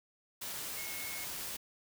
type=tone in noise; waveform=sine; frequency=2177 Hz; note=C#7; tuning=32 cents flat; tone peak=-45 dBFS; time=0.77-1.25 s; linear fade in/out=10 ms; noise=white; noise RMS=-41 dBFS; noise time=0.41-1.57 s; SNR=-7 dB; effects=none